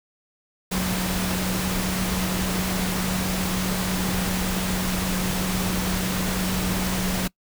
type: tone in noise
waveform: sine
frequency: 185 Hz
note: F#3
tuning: in tune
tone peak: -25 dBFS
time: 0.71-7.28 s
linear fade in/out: 10 ms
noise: pink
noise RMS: -27 dBFS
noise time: 0.71-7.28 s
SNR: -1 dB
effects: noise-tail reverb RT60 0.1 s tail -23 dB re dry